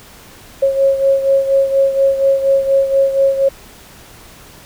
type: beating tone pair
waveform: sine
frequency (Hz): 544 / 548.2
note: C#5 / C#5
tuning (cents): -33 / -19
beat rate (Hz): 4.2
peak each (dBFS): -11 / -17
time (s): 0.62-3.49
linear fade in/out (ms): 10
effects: pink hiss -40 dBFS RMS until 4.65 s